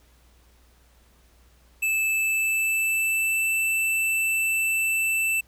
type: tone with pitch glide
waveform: square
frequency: 2627 to 2656 Hz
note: E7 to E7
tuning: -7 to +12 cents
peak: -22 dBFS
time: 1.82-5.41 s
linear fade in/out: 10 ms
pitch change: +19 cents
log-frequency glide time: 2.07-3.5 s
effects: added 60 Hz sine -56 dBFS peak until 5.47 s + pink hiss -61 dBFS RMS until 5.47 s